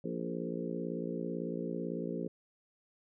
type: harmonic tone with a mistuned harmonic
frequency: 58 Hz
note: A#1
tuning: 8 cents flat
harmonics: 3 / 4 / 5 / 6 / 7 / 8 / 9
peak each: -40 / -41 / -42 / -43 / -43 / -44 / -45 dBFS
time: 0.04-2.28 s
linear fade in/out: 5 ms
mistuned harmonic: 7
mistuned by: +25 cents
effects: none